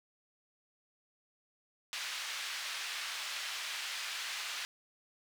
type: band-pass noise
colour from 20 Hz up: white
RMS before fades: -40 dBFS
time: 1.93-4.65 s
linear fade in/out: 0 ms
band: 1400 to 4000 Hz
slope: 12 dB/octave
effects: none